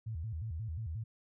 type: tone with vibrato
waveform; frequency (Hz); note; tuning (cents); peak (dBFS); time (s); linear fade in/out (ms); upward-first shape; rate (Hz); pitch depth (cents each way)
sine; 94.2; F#2; +32; -36; 0.06-1.04; 10; square; 5.6; 290
effects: none